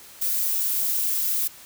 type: noise with amplitude modulation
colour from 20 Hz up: violet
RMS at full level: -22 dBFS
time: 0.21-1.48 s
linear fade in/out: 10 ms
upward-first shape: sine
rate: 198 Hz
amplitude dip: 45%
effects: white hiss -46 dBFS RMS until 1.65 s